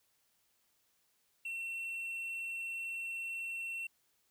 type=tone; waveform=triangle; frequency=2709 Hz; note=E7; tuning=47 cents sharp; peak=-36 dBFS; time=1.45-3.87 s; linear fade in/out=5 ms; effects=white hiss -75 dBFS RMS until 4.3 s